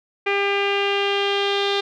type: tone with low-pass filter sweep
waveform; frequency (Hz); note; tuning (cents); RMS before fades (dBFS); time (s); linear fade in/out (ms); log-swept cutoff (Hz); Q
sawtooth; 400; G4; +35; -21; 0.26-1.81; 10; 2400 to 3700; 4.3
effects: none